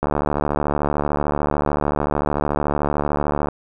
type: click train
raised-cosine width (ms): 1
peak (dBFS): -6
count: 255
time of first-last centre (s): 0.03-3.486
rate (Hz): 73.5
effects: none